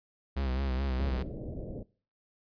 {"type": "tone with vibrato", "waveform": "45% pulse", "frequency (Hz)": 66, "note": "C2", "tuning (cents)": 16, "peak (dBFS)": -29, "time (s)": [0.36, 1.23], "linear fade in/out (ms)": 10, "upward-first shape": "sine", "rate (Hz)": 4.7, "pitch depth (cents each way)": 73}
{"type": "low-pass noise", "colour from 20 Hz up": "pink", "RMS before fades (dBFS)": -39, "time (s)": [0.99, 1.83], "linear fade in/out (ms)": 5, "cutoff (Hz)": 600, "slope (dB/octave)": 48}
{"effects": ["noise-tail reverb RT60 0.4 s tail -21 dB re dry", "resampled to 11025 Hz"]}